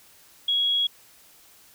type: tone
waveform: sine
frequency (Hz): 3322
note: G#7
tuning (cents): 0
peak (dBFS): -20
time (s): 0.48-0.87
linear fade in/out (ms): 5
effects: white hiss -54 dBFS RMS until 1.74 s